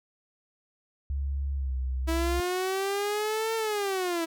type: tone with pitch glide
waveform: sine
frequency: 69.3 to 64.29 Hz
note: C#2 to C2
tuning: 0 to -30 cents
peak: -27 dBFS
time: 1.1-2.4 s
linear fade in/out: 0 ms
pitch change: -130 cents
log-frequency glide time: 1.55-1.75 s
type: linear two-way sweep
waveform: sawtooth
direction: up then down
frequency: 324.6 to 452.5 to 324.6 Hz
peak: -23 dBFS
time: 2.07-4.26 s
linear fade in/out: 20 ms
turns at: 3.55 s
effects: none